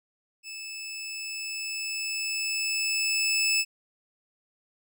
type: tone with level ramp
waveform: 20% pulse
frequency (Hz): 2620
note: E7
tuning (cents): -11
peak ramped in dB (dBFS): -33 to -17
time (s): 0.43-3.65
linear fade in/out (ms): 50
effects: none